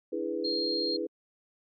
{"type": "chord", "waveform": "sine", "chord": "E dominant seventh", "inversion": "third", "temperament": "equal", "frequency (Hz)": [293.7, 329.6, 415.3, 493.9], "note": ["D4", "E4", "G#4", "B4"], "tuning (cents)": [0, 0, 0, 0], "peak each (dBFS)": [-39, -34, -35, -35], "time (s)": [0.12, 1.07], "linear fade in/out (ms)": 10}
{"type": "tone", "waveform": "sine", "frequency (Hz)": 4222, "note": "C8", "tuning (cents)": 15, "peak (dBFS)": -30, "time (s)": [0.44, 0.97], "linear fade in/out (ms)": 10}
{"effects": ["AAC 64 kbps"]}